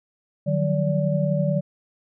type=tone cluster; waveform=sine; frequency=151 / 175.4 / 187 / 578 Hz; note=D3 / F3 / F#3 / D5; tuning=+48 / +8 / +19 / -28 cents; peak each=-22 / -31 / -25 / -25 dBFS; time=0.46-1.61 s; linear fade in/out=20 ms; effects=none